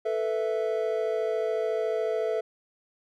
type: chord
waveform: triangle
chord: A suspended second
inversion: none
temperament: equal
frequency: 440 / 493.9 / 659.3 Hz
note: A4 / B4 / E5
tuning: 0 / 0 / 0 cents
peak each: -26 / -30 / -28 dBFS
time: 0.05-2.41 s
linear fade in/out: 10 ms
effects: none